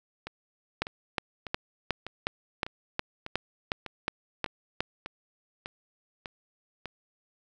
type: two click trains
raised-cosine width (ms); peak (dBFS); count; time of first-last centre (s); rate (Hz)
0.3; -11 / -21; 12 / 12; 0.82-4.806 / 0.27-6.857; 2.76 / 1.67
effects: none